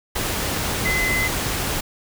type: tone in noise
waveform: sine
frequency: 2039 Hz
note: C7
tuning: 45 cents flat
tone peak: -20 dBFS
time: 0.85-1.28 s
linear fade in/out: 10 ms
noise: pink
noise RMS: -24 dBFS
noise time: 0.15-1.81 s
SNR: +1 dB
effects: none